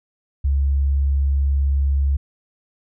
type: tone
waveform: sine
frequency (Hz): 69.3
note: C#2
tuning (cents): 0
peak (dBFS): -15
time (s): 0.44-2.17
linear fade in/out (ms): 10
effects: none